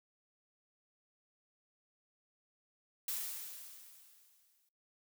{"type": "noise with exponential decay", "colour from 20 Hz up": "blue", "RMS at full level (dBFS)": -37, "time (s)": [3.08, 4.69], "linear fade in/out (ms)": 2, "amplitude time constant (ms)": 350, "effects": ["noise-tail reverb RT60 0.4 s tail -24 dB re dry"]}